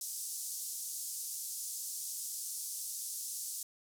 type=band-pass noise; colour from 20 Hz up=white; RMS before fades=-41 dBFS; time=0.01-3.63 s; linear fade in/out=2 ms; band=5500 to 12000 Hz; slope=24 dB/octave; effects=none